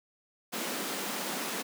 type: high-pass noise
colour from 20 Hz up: pink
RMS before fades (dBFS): -35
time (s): 0.52-1.63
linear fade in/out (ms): 20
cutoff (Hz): 190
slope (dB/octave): 48
effects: none